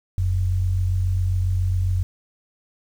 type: tone pair together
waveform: sine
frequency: 44.59 / 91.9 Hz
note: F1 / F#2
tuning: +37 / -11 cents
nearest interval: octave + minor second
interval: 1252 cents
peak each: -25 / -19 dBFS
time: 0.18-2.03 s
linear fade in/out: 0 ms
effects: 8-bit